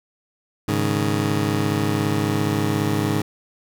20% pulse chord, Ab suspended fourth, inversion none, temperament just, 103.83 / 138.43 / 155.74 Hz, Ab2 / Db3 / Eb3, 0 / -2 / +2 cents, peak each -18 / -20 / -21 dBFS, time 0.68-3.22 s, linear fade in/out 5 ms, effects none

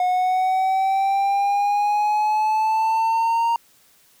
triangle exponential sweep, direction up, 725 to 932.3 Hz, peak -15 dBFS, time 0-3.56 s, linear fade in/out 2 ms, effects white hiss -56 dBFS RMS until 4.2 s

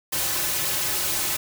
white noise with comb filter, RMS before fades -25 dBFS, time 0.12-1.37 s, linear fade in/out 10 ms, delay 4.3 ms, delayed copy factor -0.8, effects none

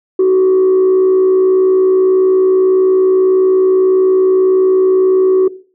sine tone with frequency modulation, 375.4 Hz, F#4, 25 cents sharp, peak -5 dBFS, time 0.19-5.48 s, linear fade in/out 5 ms, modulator 61.7 Hz, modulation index 0.26, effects noise-tail reverb RT60 0.4 s tail -17 dB re dry + tanh soft clip ceiling -5 dBFS

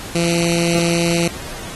10% pulse tone with notch filter, 169.9 Hz, F3, 47 cents flat, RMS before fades -17 dBFS, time 0.15-1.28 s, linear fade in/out 2 ms, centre 980 Hz, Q 0.58, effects pink hiss -32 dBFS RMS until 1.75 s + AAC 32 kbps

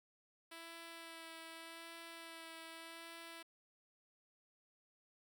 5% pulse tone with vibrato, 330.1 Hz, E4, 2 cents sharp, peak -39 dBFS, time 0.51-3.43 s, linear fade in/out 10 ms, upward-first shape sine, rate 0.84 Hz, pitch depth 16 cents each way, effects 13-bit

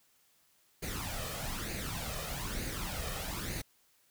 pink noise with flanger, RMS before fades -38 dBFS, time 0.82-3.62 s, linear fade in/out 10 ms, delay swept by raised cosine 0.45 to 1.65 ms, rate 1.1 Hz, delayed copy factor +0.6, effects white hiss -69 dBFS RMS until 4.1 s

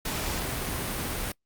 pink noise, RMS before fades -31 dBFS, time 0.05-1.32 s, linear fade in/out 5 ms, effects noise-tail reverb RT60 0.1 s tail -24 dB re dry + Opus 48 kbps

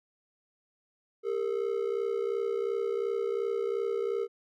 triangle ring-modulated tone, 431 Hz, A4, 36 cents flat, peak -23 dBFS, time 1.23-4.28 s, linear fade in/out 50 ms, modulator 31.4 Hz, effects none

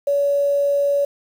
sine tone with quantisation, 567 Hz, C#5, 39 cents sharp, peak -15 dBFS, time 0.07-1.05 s, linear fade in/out 5 ms, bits 7, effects none

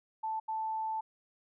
sine tone bursts at uneven times, 880 Hz, A5, in tune, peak -32 dBFS, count 2, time 0.23-0.4 / 0.48-1.01 s, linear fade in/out 10 ms, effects none

